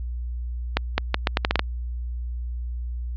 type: accelerating click train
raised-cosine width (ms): 0.3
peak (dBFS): -3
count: 9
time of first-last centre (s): 0.77-1.594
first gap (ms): 210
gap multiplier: 0.78
effects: added 60 Hz sine -27 dBFS peak until 3.16 s + resampled to 11025 Hz